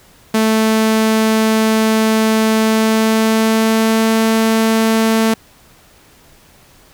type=tone with pitch glide; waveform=sawtooth; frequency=220 to 222.9 Hz; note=A3 to A3; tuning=0 to +23 cents; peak=-7 dBFS; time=0.34-5.34 s; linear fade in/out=5 ms; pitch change=+23 cents; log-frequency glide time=2.57-4.12 s; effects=pink hiss -47 dBFS RMS until 6.93 s